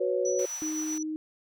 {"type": "chord", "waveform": "sine", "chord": "F# suspended fourth", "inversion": "none", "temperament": "equal", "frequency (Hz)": [370, 493.9, 554.4], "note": ["F#4", "B4", "C#5"], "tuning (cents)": [0, 0, 0], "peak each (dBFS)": -29, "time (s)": [0, 0.46], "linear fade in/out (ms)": 10}
{"type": "tone with tremolo", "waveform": "sine", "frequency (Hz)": 5920, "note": "F#8", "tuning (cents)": 0, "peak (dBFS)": -31, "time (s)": [0.25, 1.03], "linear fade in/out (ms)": 5, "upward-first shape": "triangle", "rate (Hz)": 7.8, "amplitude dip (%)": 55}
{"type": "high-pass noise", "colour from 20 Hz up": "pink", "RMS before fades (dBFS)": -47, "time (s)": [0.39, 0.98], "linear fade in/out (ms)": 0, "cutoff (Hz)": 710, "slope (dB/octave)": 24}
{"type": "tone", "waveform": "sine", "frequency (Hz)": 311.1, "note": "D#4", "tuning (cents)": 0, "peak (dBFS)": -30, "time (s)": [0.62, 1.16], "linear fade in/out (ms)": 0}
{"effects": []}